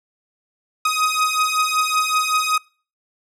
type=beating tone pair; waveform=sawtooth; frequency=1253 / 1258.3 Hz; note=D#6 / D#6; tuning=+12 / +19 cents; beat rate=5.3 Hz; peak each=-17 / -16 dBFS; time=0.85-2.58 s; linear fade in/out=5 ms; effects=noise-tail reverb RT60 0.4 s tail -25 dB re dry + low-pass 12000 Hz 12 dB/octave